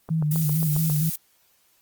click train, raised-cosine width 1 ms, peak -22 dBFS, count 7, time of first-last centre 0.09-0.899 s, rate 7.42 Hz
sine tone with vibrato, 155.56 Hz, D#3, in tune, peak -20 dBFS, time 0.1-1.1 s, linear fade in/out 10 ms, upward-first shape square, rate 4.4 Hz, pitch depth 57 cents each way
violet noise, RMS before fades -29 dBFS, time 0.31-1.16 s, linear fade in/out 5 ms
effects white hiss -63 dBFS RMS until 1.81 s + Opus 24 kbps

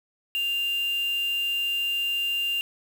sine tone with quantisation, 2794 Hz, F7, in tune, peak -24 dBFS, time 0.35-2.61 s, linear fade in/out 0 ms, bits 6, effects none

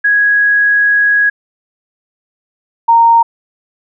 sine tone pair in turn, 1661.2 / 925.1 Hz, G#6 / A#5, 0 / -13 cents, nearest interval minor seventh, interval 1013 cents, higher first, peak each -7 / -4 dBFS, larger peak second, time 0.04-1.3 / 2.88-3.23 s, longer first, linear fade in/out 10 ms, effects none

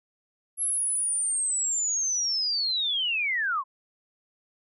sine linear sweep, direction down, 11210 to 1009 Hz, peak -24 dBFS, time 0.57-3.64 s, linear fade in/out 50 ms, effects none

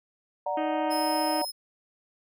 sine chord, D augmented, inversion none, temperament equal, 587.3 / 740 / 932.3 Hz, D5 / F#5 / A#5, 0 / 0 / 0 cents, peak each -31 dBFS, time 0.46-1.45 s, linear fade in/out 5 ms
harmonic tone, 311.1 Hz, D#4, in tune, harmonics 1 / 2 / 3 / 4 / 5 / 6 / 7 / 8 / 9 / 10, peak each -30 / -36 / -40 / -42 / -44 / -46 / -47 / -48 / -49 / -50 dBFS, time 0.57-1.42 s, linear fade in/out 5 ms
sawtooth tone, 5140 Hz, E8, 45 cents flat, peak -30 dBFS, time 0.9-1.52 s, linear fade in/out 20 ms
effects none

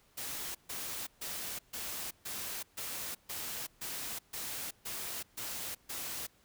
white noise bursts, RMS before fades -40 dBFS, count 12, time 0.17-6.27 s, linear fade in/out 10 ms, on 380 ms, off 140 ms, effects pink hiss -67 dBFS RMS until 6.44 s

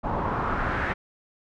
pink noise with low-pass filter sweep, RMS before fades -27 dBFS, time 0.03-0.94 s, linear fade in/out 20 ms, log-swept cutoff 890 to 1800 Hz, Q 2.8, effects none

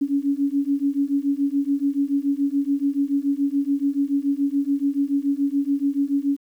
sine beating tone pair, 277.2 / 284.2 Hz, C#4 / C#4, 0 / +43 cents, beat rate 7 Hz, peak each -22 dBFS, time 0.01-6.37 s, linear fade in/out 10 ms, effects 9-bit

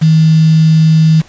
sine tone with quantisation, 158.8 Hz, D#3, 36 cents sharp, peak -4 dBFS, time 0.01-1.22 s, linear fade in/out 20 ms, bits 4, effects pink hiss -41 dBFS RMS until 1.28 s + resampled to 16000 Hz

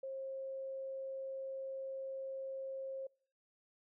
sine tone, 535 Hz, C5, 38 cents sharp, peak -40 dBFS, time 0.03-3.07 s, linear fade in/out 5 ms, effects noise-tail reverb RT60 0.5 s tail -25 dB re dry

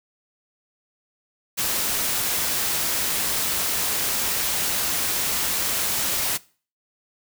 white noise, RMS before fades -24 dBFS, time 1.57-6.38 s, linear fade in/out 20 ms, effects noise-tail reverb RT60 0.4 s tail -21 dB re dry

